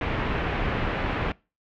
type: low-pass noise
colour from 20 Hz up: pink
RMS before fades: -27 dBFS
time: 0.01-1.32 s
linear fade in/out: 2 ms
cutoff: 2700 Hz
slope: 24 dB/octave
effects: noise-tail reverb RT60 0.3 s tail -24 dB re dry